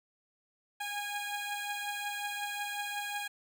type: beating tone pair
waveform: 15% pulse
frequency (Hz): 819 / 824.5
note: G#5 / G#5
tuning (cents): -24 / -13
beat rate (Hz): 5.5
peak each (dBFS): -30 / -35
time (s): 0.8-3.28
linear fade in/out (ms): 10
effects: none